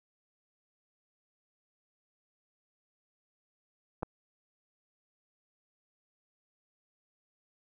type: clicks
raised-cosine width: 1 ms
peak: -30 / -18 dBFS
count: 2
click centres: 4.025 / 4.031 s
effects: none